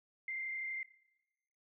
sine tone with frequency modulation, 2093 Hz, C7, in tune, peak -37 dBFS, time 0.28-0.83 s, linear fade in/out 2 ms, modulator 32.2 Hz, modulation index 0.99, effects noise-tail reverb RT60 1.0 s tail -22 dB re dry

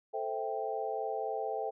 sine chord, A minor seventh, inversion none, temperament equal, 440 / 523.3 / 659.3 / 784 Hz, A4 / C5 / E5 / G5, 0 / 0 / 0 / 0 cents, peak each -37 / -40 / -39 / -37 dBFS, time 0.13-1.71 s, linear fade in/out 20 ms, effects none

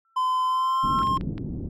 sine tone with exponential growth, 1341 Hz, E6, 29 cents sharp, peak -26 dBFS, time 0.05-1.02 s, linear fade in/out 1 ms, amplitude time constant 210 ms
triangle tone with pitch glide, 1023 to 1064 Hz, C6 to C6, -39 to +29 cents, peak -19 dBFS, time 0.16-1.18 s, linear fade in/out 10 ms, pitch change +68 cents, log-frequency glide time 0.46-0.98 s
white low-pass noise, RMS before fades -31 dBFS, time 0.83-1.69 s, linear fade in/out 10 ms, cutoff 280 Hz, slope 24 dB/octave
clicks, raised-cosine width 0.3 ms, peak -25 dBFS, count 6, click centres 0.989 / 1.032 / 1.071 / 1.172 / 1.211 / 1.38 s
effects none

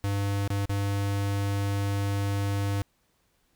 square tone with dropouts, 100 Hz, G2, 35 cents sharp, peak -26 dBFS, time 0.04-2.82 s, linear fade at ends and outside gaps 0 ms, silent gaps 0.476-0.503 / 0.655-0.695 s, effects pink hiss -70 dBFS RMS until 3.55 s

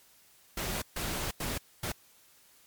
pink noise bursts at uneven times, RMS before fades -34 dBFS, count 4, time 0.57-0.82 / 0.96-1.31 / 1.4-1.58 / 1.83-1.92 s, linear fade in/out 5 ms, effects white hiss -61 dBFS RMS until 2.66 s + MP3 96 kbps

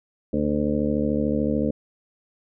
harmonic tone, 73.6 Hz, D2, 4 cents sharp, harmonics 1 / 2 / 3 / 4 / 6 / 7 / 8, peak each -32 / -32 / -24 / -26 / -30 / -28 / -34 dBFS, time 0.33-1.71 s, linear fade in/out 5 ms, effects none

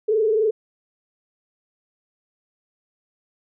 sine tone with frequency modulation, 434.7 Hz, A4, 21 cents flat, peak -16 dBFS, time 0.08-0.51 s, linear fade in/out 10 ms, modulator 23.6 Hz, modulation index 0.86, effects none

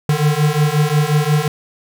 square beating tone pair, 146.83 / 152.43 Hz, D3 / D#3, 0 / -35 cents, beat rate 5.6 Hz, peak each -17 / -16 dBFS, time 0.09-1.48 s, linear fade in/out 2 ms, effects none

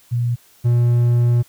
sine / triangle tone pair in turn, 120 / 120 Hz, B2 / B2, -49 / -49 cents, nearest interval unison, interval 0 cents, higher neither, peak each -16 / -10 dBFS, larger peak second, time 0.11-0.36 / 0.64-1.43 s, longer second, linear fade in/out 20 ms, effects white hiss -52 dBFS RMS until 1.48 s

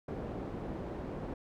white low-pass noise, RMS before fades -40 dBFS, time 0.08-1.34 s, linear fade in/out 5 ms, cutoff 430 Hz, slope 12 dB/octave, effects none

